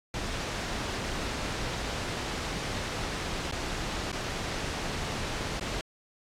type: noise with dropouts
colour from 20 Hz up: pink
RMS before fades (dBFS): -33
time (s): 0.14-5.81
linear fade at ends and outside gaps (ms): 1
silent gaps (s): 3.513-3.523 / 4.118-4.127 / 5.597-5.61
effects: low-pass 6000 Hz 12 dB/octave + AAC 64 kbps